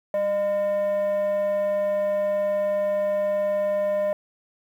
sine tone with frequency modulation, 607 Hz, D#5, 43 cents flat, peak -18 dBFS, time 0.14-4.13 s, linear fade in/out 2 ms, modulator 411 Hz, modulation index 0.25, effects tanh soft clip ceiling -20 dBFS + 9-bit

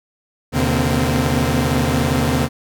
sawtooth tone cluster, 78.8 / 127.3 / 144.8 / 231.7 / 259.8 Hz, D#2 / C3 / D3 / A#3 / C4, +23 / -47 / -24 / -10 / -12 cents, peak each -18 dBFS, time 0.52-2.49 s, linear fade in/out 50 ms, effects none

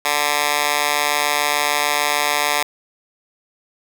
10% pulse tone with high-pass filter, 146.83 Hz, D3, in tune, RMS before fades -19 dBFS, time 0.05-2.63 s, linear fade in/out 2 ms, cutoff 1100 Hz, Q 0.85, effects none

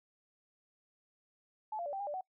sine tone with pitch steps, 862 / 690 / 578 / 780 / 808 / 589 / 749 Hz, A5 / F5 / D5 / G5 / G#5 / D5 / F#5, -36 / -21 / -28 / -9 / -48 / +5 / +21 cents, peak -36 dBFS, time 1.72-2.21 s, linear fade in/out 5 ms, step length 70 ms, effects noise-tail reverb RT60 0.1 s tail -25 dB re dry

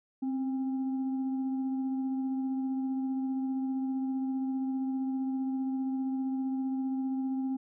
sine tone with frequency modulation, 263.4 Hz, C4, 12 cents sharp, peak -29 dBFS, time 0.22-7.57 s, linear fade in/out 10 ms, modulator 542 Hz, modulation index 0.25, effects none

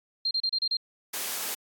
sine tone bursts, 4186 Hz, C8, in tune, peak -24 dBFS, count 6, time 0.25-0.77 s, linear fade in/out 5 ms, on 60 ms, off 32 ms
white high-pass noise, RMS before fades -32 dBFS, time 1.13-1.55 s, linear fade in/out 10 ms, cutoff 270 Hz, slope 12 dB/octave
effects AAC 64 kbps

